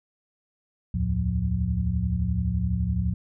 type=tone cluster; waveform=sine; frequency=69.7 / 81.4 / 112.5 / 178.8 Hz; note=C#2 / E2 / A2 / F3; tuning=+10 / -21 / +39 / +41 cents; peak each=-28 dBFS; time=0.94-3.14 s; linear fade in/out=5 ms; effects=none